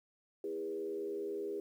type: tone with frequency modulation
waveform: sine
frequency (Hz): 405.5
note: G#4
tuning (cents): -41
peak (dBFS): -36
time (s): 0.44-1.6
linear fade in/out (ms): 2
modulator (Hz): 79.2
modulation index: 0.81
effects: 11-bit